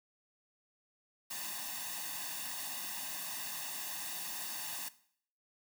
white noise with comb filter, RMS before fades -41 dBFS, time 1.3-4.89 s, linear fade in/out 10 ms, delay 1.1 ms, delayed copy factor +0.8, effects noise-tail reverb RT60 0.6 s tail -17 dB re dry + high-pass 200 Hz 12 dB/octave

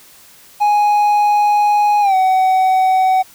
triangle tone with pitch glide, 830.6 to 752.9 Hz, G#5 to F#5, 0 to +30 cents, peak -8 dBFS, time 0.6-3.23 s, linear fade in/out 20 ms, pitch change -170 cents, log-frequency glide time 2.01-2.15 s, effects white hiss -44 dBFS RMS until 3.34 s

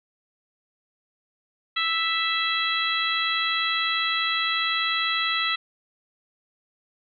harmonic tone, 659.3 Hz, E5, in tune, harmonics 2 / 3 / 4 / 5 / 6, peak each -28 / -28 / -30 / -28 / -29 dBFS, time 1.76-5.56 s, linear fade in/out 10 ms, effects none

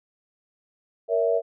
sine chord, A# diminished, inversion none, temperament equal with one note detuned, 466.2 / 564.7 / 659.3 Hz, A#4 / C#5 / E5, 0 / +32 / 0 cents, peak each -23 / -26 / -23 dBFS, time 1.08-1.42 s, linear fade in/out 50 ms, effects none

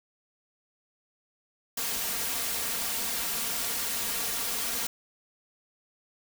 white noise with comb filter, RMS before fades -31 dBFS, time 1.77-4.87 s, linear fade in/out 5 ms, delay 4.3 ms, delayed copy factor +0.55, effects none

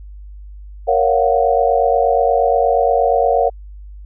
sine chord, Gb major seventh, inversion first, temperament equal with one note detuned, 466.2 / 554.4 / 691.6 / 740 Hz, Bb4 / Db5 / F5 / Gb5, 0 / 0 / -17 / 0 cents, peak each -17 dBFS, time 0.87-3.5 s, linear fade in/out 20 ms, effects added 50 Hz sine -32 dBFS peak until 4.05 s

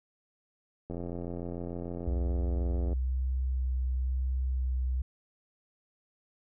click train, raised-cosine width 2 ms, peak -25 dBFS, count 177, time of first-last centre 0.9-2.93 s, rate 86.7 Hz
sine tone with vibrato, 64 Hz, C2, 38 cents flat, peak -27 dBFS, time 2.07-5.02 s, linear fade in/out 5 ms, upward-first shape sine, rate 1 Hz, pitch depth 14 cents each way
effects none

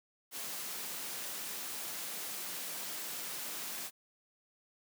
white high-pass noise, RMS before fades -41 dBFS, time 0.31-3.91 s, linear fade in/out 50 ms, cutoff 140 Hz, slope 48 dB/octave, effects none

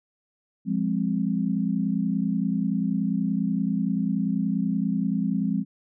sine chord, F minor, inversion none, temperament equal with one note detuned, 174.61 / 205 / 261.6 Hz, F3 / Ab3 / C4, 0 / -22 / 0 cents, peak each -27 / -25 / -28 dBFS, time 0.65-5.65 s, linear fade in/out 50 ms, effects none

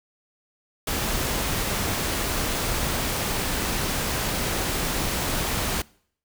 pink noise, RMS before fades -26 dBFS, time 0.87-5.82 s, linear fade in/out 5 ms, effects noise-tail reverb RT60 0.6 s tail -24 dB re dry

